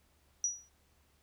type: tone with exponential decay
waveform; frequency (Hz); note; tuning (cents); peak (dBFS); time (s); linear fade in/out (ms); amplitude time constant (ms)
sine; 5830; F#8; -26; -26; 0.44-0.69; 1; 53
effects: added 72 Hz sine -70 dBFS peak until 1.22 s + pink hiss -71 dBFS RMS until 1.22 s